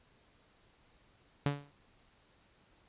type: tone with exponential decay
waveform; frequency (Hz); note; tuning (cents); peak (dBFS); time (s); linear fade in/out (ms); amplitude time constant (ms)
sawtooth; 143.1; D3; -45; -22; 1.46-1.71; 0; 54
effects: pink hiss -67 dBFS RMS until 2.88 s + resampled to 8000 Hz